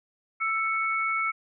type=tone pair together; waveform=sine; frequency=1325.4 / 2214 Hz; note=E6 / C#7; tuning=+9 / -3 cents; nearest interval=major sixth; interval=888 cents; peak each=-27 dBFS; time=0.4-1.32 s; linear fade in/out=20 ms; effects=none